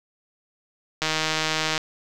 click train, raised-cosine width 0.2 ms, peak -6 dBFS, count 120, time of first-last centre 1.02-1.778 s, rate 157 Hz, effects none

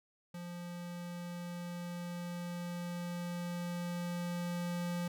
square tone with level ramp, 174.61 Hz, F3, in tune, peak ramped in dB -43 to -35 dBFS, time 0.34-5.08 s, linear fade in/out 5 ms, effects none

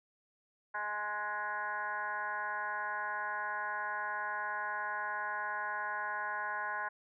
sine tone with frequency modulation, 1254 Hz, D#6, 13 cents sharp, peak -34 dBFS, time 0.74-6.89 s, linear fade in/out 10 ms, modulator 209 Hz, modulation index 2.4, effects none

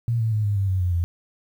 sine tone with pitch steps, 117.1 / 112.01 / 107.13 / 102.47 / 98.01 / 93.75 / 89.67 / 85.77 Hz, A#2 / A2 / A2 / G#2 / G2 / F#2 / F2 / F2, +8 / +31 / -46 / -23 / 0 / +23 / +46 / -31 cents, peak -19 dBFS, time 0.08-1.04 s, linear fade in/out 0 ms, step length 120 ms, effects 9-bit

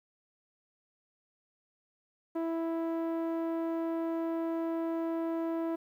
sawtooth tone with low-pass filter, 329.6 Hz, E4, in tune, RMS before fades -33 dBFS, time 2.35-5.76 s, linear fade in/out 10 ms, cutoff 870 Hz, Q 0.78, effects 11-bit

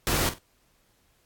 pink noise with echo, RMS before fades -25 dBFS, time 0.07-0.29 s, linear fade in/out 0 ms, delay 47 ms, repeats 2, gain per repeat -13 dB, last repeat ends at 0.384 s, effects pink hiss -66 dBFS RMS until 1.25 s + AAC 64 kbps

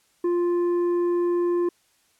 triangle tone with tanh clipping, 349.2 Hz, F4, in tune, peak -21 dBFS, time 0.24-1.69 s, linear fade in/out 5 ms, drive 10 dB, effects white hiss -64 dBFS RMS until 2.19 s + low-pass 11000 Hz 12 dB/octave

